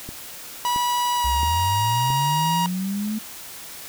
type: click train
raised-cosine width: 3 ms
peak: -21 dBFS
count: 4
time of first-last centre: 0.09-2.103 s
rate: 1.49 Hz
type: tone with pitch glide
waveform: 45% pulse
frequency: 974 to 950.1 Hz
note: B5 to A#5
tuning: -24 to +33 cents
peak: -20 dBFS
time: 0.65-2.66 s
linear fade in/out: 0 ms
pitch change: -43 cents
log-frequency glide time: 1.17-1.38 s
type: linear sweep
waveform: sine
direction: up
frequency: 61 to 220 Hz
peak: -23 dBFS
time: 1.24-3.19 s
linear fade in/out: 10 ms
effects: white hiss -38 dBFS RMS until 3.88 s